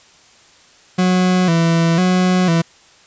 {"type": "tone with vibrato", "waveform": "40% pulse", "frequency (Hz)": 174.5, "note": "F3", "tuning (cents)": -1, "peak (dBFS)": -11, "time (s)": [0.98, 2.62], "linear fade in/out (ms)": 10, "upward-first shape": "square", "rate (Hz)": 1, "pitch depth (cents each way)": 83, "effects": ["white hiss -48 dBFS RMS until 3.06 s", "resampled to 16000 Hz"]}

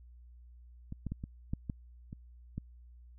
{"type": "clicks", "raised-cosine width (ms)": 5, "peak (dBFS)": [-28, -24, -24, -27, -21, -23, -30, -24], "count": 8, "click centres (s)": [0.924, 1.067, 1.12, 1.239, 1.535, 1.698, 2.129, 2.58], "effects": ["added 60 Hz sine -52 dBFS peak until 3.18 s"]}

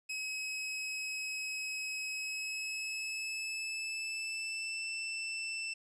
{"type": "tone with pitch glide", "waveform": "sawtooth", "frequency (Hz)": [2555, 2662], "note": ["D#7", "E7"], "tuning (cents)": [45, 16], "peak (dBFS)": -33, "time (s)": [0.09, 5.74], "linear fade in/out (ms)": 10, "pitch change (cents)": 71, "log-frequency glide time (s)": [2.11, 4.87], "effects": ["resampled to 22050 Hz", "11-bit"]}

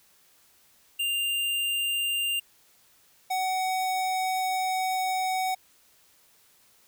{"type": "tone pair in turn", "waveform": "square", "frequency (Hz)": [2794, 749.7], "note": ["F7", "F#5"], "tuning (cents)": [0, 23], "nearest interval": "octave + major seventh", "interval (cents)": 2277, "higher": "first", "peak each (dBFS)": -26, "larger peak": "neither", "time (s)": [[0.99, 2.4], [3.3, 5.55]], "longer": "second", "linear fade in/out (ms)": 10, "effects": ["white hiss -61 dBFS RMS until 6.87 s"]}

